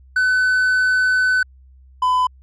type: tone pair in turn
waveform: triangle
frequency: 1508 / 1006.5 Hz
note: F#6 / B5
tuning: +32 / +33 cents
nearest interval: perfect fifth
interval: 699 cents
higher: first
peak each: -12 dBFS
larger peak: neither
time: 0.16-1.43 / 2.02-2.27 s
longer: first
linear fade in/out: 5 ms
effects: added 65 Hz sine -44 dBFS peak until 2.42 s + resampled to 24000 Hz